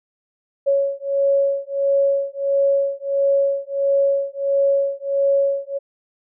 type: beating tone pair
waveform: sine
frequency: 554.4 / 555.9 Hz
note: C#5 / C#5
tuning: 0 / +5 cents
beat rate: 1.5 Hz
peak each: -19 dBFS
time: 0.66-5.79 s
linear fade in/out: 20 ms
effects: none